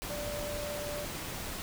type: tone in noise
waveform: sine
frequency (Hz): 587.3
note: D5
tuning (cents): 0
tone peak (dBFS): -37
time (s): 0.1-1.05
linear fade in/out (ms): 0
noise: pink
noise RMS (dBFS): -39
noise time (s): 0.02-1.62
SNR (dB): -1
effects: none